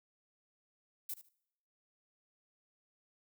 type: noise with echo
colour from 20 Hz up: violet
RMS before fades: -40 dBFS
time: 1.09-1.14 s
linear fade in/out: 5 ms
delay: 75 ms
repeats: 2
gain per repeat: -14 dB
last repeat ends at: 1.29 s
effects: noise-tail reverb RT60 0.8 s tail -25 dB re dry